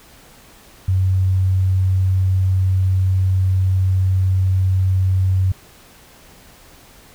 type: tone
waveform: sine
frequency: 93.9 Hz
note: F#2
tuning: 26 cents sharp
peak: -13 dBFS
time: 0.88-5.52 s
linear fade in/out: 5 ms
effects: pink hiss -46 dBFS RMS until 7.14 s